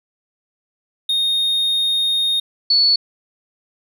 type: tone pair in turn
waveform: triangle / sine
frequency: 3700 / 4429 Hz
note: A#7 / C#8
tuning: -14 / -2 cents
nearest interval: minor third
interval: 312 cents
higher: second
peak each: -14 / -11 dBFS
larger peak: second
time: 1.09-2.4 / 2.7-2.96 s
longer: first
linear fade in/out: 5 ms
effects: none